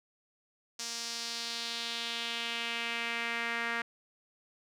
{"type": "tone with band-pass filter sweep", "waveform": "sawtooth", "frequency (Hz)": 233.1, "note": "A#3", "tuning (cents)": 0, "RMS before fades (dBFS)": -36, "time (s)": [0.79, 3.82], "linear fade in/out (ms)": 5, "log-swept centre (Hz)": [5800, 1800], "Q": 2.3, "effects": []}